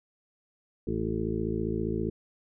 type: harmonic tone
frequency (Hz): 55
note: A1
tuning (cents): 0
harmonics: 1 / 2 / 3 / 4 / 6 / 7 / 8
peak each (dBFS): -37 / -36 / -36 / -34 / -34 / -34 / -37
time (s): 0.87-2.1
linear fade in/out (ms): 5
effects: none